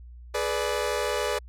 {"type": "chord", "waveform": "sawtooth", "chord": "G# diminished", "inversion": "none", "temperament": "equal with one note detuned", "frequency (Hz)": [423.1, 493.9, 587.3], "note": ["G#4", "B4", "D5"], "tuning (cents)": [32, 0, 0], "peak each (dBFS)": -26, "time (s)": [0.34, 1.39], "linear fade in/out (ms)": 10, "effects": ["added 60 Hz sine -42 dBFS peak until 1.48 s", "low-pass 12000 Hz 12 dB/octave"]}